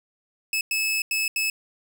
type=tone bursts at uneven times; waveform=sawtooth; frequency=2600 Hz; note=E7; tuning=24 cents flat; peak=-19 dBFS; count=4; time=0.53-0.61 / 0.71-1.02 / 1.11-1.28 / 1.36-1.5 s; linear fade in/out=2 ms; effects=none